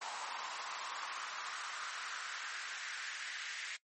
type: noise with high-pass filter sweep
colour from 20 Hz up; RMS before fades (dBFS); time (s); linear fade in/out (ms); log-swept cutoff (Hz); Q
pink; -43; 0.01-3.77; 10; 910 to 1900; 2.9
effects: noise-tail reverb RT60 0.1 s tail -20 dB re dry + MP3 32 kbps